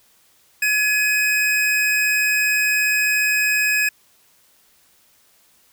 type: tone pair together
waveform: square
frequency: 1695.2 / 2518 Hz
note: G#6 / D#7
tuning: +35 / +20 cents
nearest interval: perfect fifth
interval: 685 cents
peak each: -21 / -19 dBFS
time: 0.62-3.89 s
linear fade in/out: 5 ms
effects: white hiss -57 dBFS RMS until 5.72 s